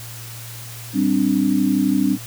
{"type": "chord", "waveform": "sine", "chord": "G suspended fourth", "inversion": "none", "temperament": "equal", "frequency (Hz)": [196, 261.6, 293.7], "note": ["G3", "C4", "D4"], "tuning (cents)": [0, 0, 0], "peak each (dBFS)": [-20, -19, -19], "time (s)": [0.93, 2.18], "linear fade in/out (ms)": 50, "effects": ["added 116 Hz sine -35 dBFS peak until 2.26 s", "white hiss -37 dBFS RMS until 2.26 s"]}